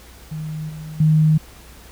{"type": "tone with level steps", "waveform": "sine", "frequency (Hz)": 155.5, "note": "D#3", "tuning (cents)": -1, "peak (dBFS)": [-25, -30, -11], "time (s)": [0.31, 1.38], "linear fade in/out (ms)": 10, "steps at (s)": [0.69, 1], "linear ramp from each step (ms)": 5, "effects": ["added 60 Hz sine -45 dBFS peak until 1.91 s", "pink hiss -45 dBFS RMS until 1.91 s"]}